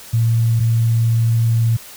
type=tone pair in turn; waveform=sine; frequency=114.8 / 114.8 Hz; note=A#2 / A#2; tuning=-26 / -26 cents; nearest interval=unison; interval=0 cents; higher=neither; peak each=-12 dBFS; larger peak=neither; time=0.13-0.6 / 0.6-1.77 s; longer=second; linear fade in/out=10 ms; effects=white hiss -38 dBFS RMS until 1.96 s